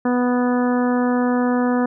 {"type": "harmonic tone", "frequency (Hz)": 246.9, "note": "B3", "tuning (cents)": 0, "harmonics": [1, 2, 3, 4, 5, 6, 7], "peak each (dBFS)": [-17, -23, -27, -29, -31, -33, -34], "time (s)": [0.05, 1.86], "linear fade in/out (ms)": 5, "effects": []}